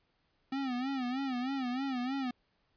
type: tone with vibrato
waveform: square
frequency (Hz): 259.4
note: C4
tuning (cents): -15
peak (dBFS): -33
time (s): 0.52-2.31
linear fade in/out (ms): 5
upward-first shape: sine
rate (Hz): 3.2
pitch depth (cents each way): 110
effects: pink hiss -75 dBFS RMS until 2.76 s + resampled to 11025 Hz